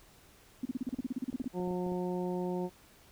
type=tone bursts; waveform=sine; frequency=253.7 Hz; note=B3; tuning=47 cents sharp; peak=-30 dBFS; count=15; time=0.63-1.48 s; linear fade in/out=5 ms; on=24 ms; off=35 ms
type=clicks; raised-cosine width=2 ms; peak=-33 dBFS; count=11; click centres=0.891 / 0.944 / 0.99 / 1.329 / 1.399 / 1.443 / 1.6 / 1.676 / 1.709 / 1.865 / 1.92 s
type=harmonic tone; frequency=180 Hz; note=F#3; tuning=47 cents flat; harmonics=1 / 2 / 3 / 4 / 5; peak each=-35 / -35 / -42 / -45 / -44 dBFS; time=1.53-2.7 s; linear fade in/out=50 ms
effects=pink hiss -60 dBFS RMS until 3.11 s